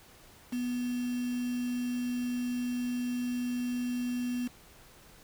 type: tone with quantisation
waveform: sine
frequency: 245.9 Hz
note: B3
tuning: 7 cents flat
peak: -30 dBFS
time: 0.52-4.48 s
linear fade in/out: 10 ms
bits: 7
effects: pink hiss -56 dBFS RMS until 5.23 s